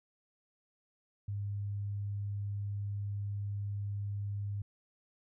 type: tone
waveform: sine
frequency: 101.4 Hz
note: G#2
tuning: 41 cents flat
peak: -34 dBFS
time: 1.28-4.62 s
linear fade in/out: 5 ms
effects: none